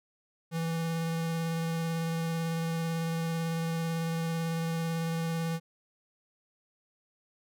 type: tone with vibrato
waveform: square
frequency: 164.81 Hz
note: E3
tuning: in tune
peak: -30 dBFS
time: 0.51-5.6 s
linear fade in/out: 50 ms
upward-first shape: triangle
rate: 18 Hz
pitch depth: 15 cents each way
effects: none